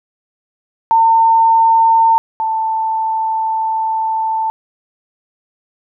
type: tone pair in turn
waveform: sine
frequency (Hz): 905 / 886.4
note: A5 / A5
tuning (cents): +48 / +13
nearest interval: unison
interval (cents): 35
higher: first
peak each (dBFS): -7 / -14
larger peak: first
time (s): 0.91-2.18 / 2.4-4.5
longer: second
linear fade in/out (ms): 0
effects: none